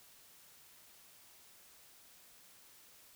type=silence; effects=white hiss -61 dBFS RMS until 3.15 s